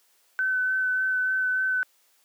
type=tone with vibrato; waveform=sine; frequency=1518 Hz; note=F#6; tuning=44 cents sharp; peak=-22 dBFS; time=0.39-1.83 s; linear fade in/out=0 ms; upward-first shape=sine; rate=3.4 Hz; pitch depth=13 cents each way; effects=white hiss -64 dBFS RMS until 2.24 s + high-pass 400 Hz 12 dB/octave